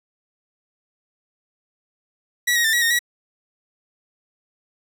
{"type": "tone with pitch steps", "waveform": "sawtooth", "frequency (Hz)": [1937, 1884, 1786, 1917, 1844, 1927], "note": ["B6", "A#6", "A6", "A#6", "A#6", "B6"], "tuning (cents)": [-34, 18, 25, 48, -19, -43], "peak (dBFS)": -13, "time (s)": [2.47, 2.992], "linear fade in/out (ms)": 10, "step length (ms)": 87, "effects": []}